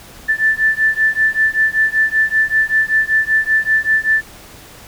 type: beating tone pair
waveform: sine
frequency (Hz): 1760 / 1765.2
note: A6 / A6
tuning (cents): 0 / +5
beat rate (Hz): 5.2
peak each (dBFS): -15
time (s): 0.28-4.22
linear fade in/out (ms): 20
effects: pink hiss -39 dBFS RMS until 4.87 s